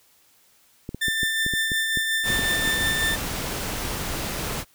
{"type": "clicks", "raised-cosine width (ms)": 3, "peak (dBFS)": -18, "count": 12, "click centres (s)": [0.891, 0.946, 1.083, 1.232, 1.464, 1.537, 1.718, 1.973, 2.303, 2.393, 2.596, 2.675]}
{"type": "tone with tremolo", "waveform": "30% pulse", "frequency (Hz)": 1784, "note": "A6", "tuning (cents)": 23, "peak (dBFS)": -18, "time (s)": [1.01, 3.16], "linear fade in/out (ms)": 10, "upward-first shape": "triangle", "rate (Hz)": 5.5, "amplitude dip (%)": 35}
{"type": "noise", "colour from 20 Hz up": "pink", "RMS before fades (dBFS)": -29, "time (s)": [2.23, 4.65], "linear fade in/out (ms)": 50}
{"effects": ["white hiss -59 dBFS RMS until 4.74 s"]}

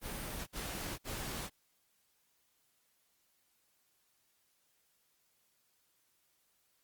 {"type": "noise bursts", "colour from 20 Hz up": "pink", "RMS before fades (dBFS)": -41, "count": 3, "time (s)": [0.01, 1.5], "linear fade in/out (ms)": 50, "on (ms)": 460, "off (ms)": 55, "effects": ["white hiss -75 dBFS RMS until 6.83 s", "Opus 32 kbps"]}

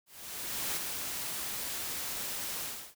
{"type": "noise with ADSR envelope", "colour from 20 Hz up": "white", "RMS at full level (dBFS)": -33, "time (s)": [0.06, 2.95], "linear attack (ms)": 710, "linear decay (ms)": 4, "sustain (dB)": -4, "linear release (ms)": 330, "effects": []}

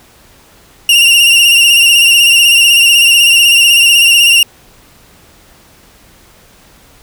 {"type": "tone with vibrato", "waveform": "40% pulse", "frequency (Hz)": 2794, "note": "F7", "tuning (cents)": 0, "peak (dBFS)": -3, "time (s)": [0.89, 4.43], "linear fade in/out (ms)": 2, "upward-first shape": "sine", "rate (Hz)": 16, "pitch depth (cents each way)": 47, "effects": ["pink hiss -43 dBFS RMS until 7.02 s"]}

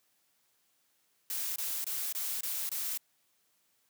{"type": "noise bursts", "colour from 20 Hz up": "blue", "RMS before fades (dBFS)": -35, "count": 6, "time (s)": [1.3, 2.975], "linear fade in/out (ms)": 2, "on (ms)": 260, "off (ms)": 23, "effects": ["white hiss -73 dBFS RMS until 3.89 s", "high-pass 100 Hz 12 dB/octave"]}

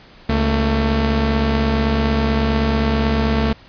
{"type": "tone pair together", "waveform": "sawtooth", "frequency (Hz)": [69.32, 223.8], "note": ["C#2", "A3"], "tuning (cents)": [1, 30], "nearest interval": "octave + minor sixth", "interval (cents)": 2029, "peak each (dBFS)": -14, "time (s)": [0.29, 3.53], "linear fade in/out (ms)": 5, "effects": ["pink hiss -45 dBFS RMS until 3.68 s", "resampled to 11025 Hz"]}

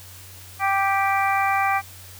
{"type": "harmonic tone", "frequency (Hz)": 392, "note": "G4", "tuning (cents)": 0, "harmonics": [2, 3, 4, 5, 6], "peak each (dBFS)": [-21, -24, -29, -28, -27], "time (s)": [0.59, 1.82], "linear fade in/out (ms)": 50, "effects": ["added 92 Hz sine -44 dBFS peak until 2.19 s", "white hiss -44 dBFS RMS until 2.19 s"]}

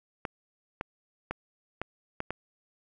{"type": "clicks", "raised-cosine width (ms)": 0.5, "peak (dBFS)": -17, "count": 6, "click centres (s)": [0.252, 0.811, 1.31, 1.816, 2.204, 2.306], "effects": []}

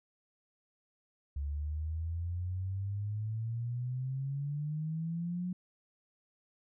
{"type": "exponential sweep", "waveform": "sine", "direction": "up", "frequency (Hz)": [70, 182.9], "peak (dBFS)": -33, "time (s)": [1.36, 5.53], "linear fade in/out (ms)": 5, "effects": []}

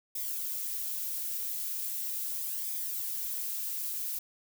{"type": "noise with flanger", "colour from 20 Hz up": "violet", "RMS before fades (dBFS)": -35, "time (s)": [0.15, 4.19], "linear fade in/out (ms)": 5, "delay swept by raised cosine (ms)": [0.69, 5.49], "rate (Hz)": 0.39, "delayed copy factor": -0.55, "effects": []}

